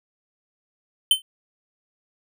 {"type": "tone with exponential decay", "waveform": "square", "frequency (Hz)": 3080, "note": "G7", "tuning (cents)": -31, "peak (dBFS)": -10, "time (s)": [1.11, 1.22], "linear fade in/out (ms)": 2, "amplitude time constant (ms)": 23, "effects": []}